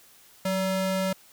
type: ring-modulated tone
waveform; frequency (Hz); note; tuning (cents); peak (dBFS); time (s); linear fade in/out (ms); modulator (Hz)
square; 380; F#4; +46; -22; 0.45-1.13; 5; 194
effects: white hiss -55 dBFS RMS until 1.32 s